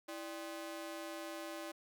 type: ring-modulated tone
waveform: sawtooth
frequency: 459.4 Hz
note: A#4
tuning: 25 cents flat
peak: -36 dBFS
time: 0.08-1.72 s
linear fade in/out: 10 ms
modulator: 130 Hz
effects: none